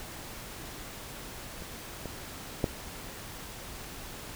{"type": "clicks", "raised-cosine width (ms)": 2, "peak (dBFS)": [-28, -23, -12], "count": 3, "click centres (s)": [1.622, 2.057, 2.642], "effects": ["pink hiss -43 dBFS RMS until 4.35 s"]}